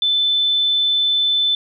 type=tone; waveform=sine; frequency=3520 Hz; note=A7; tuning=in tune; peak=-14 dBFS; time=0.02-1.55 s; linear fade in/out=2 ms; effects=none